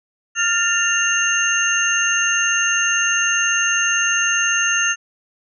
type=tone cluster; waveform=sine; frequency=1397 / 1791 / 2786 / 6350 Hz; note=F6 / A6 / F7 / G8; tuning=0 / +30 / -5 / +21 cents; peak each=-21 dBFS; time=0.35-4.96 s; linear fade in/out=50 ms; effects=none

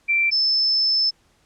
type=tone pair in turn; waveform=sine; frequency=2349 / 5261 Hz; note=D7 / E8; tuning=0 / -4 cents; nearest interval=octave + major second; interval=1396 cents; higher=second; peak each=-16 dBFS; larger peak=neither; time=0.08-0.31 / 0.31-1.11 s; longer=second; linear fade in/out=20 ms; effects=pink hiss -61 dBFS RMS until 1.45 s + low-pass 9000 Hz 12 dB/octave

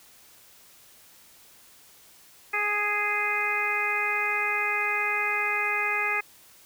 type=harmonic tone; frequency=415.3 Hz; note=G#4; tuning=in tune; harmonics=1 / 2 / 3 / 4 / 5 / 6; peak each=-37 / -34 / -32 / -32 / -28 / -29 dBFS; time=2.53-6.21 s; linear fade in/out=10 ms; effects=white hiss -54 dBFS RMS until 6.65 s

